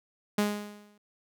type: tone with exponential decay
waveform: sawtooth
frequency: 207.3 Hz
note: G#3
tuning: 3 cents flat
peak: -18 dBFS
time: 0.38-0.98 s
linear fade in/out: 5 ms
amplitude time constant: 130 ms
effects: none